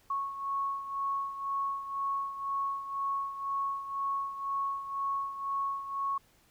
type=beating tone pair; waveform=sine; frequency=1103 / 1105 Hz; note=C#6 / C#6; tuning=-9 / -6 cents; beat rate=2 Hz; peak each=-32 / -38 dBFS; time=0.1-6.18 s; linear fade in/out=5 ms; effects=pink hiss -65 dBFS RMS until 6.5 s